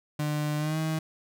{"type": "tone with pitch glide", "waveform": "35% pulse", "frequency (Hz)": [150, 158.28], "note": ["D3", "D#3"], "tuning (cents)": [37, 30], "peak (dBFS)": -25, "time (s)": [0.19, 0.99], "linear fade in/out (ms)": 5, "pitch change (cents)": 93, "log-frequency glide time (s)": [0.58, 0.78], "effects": []}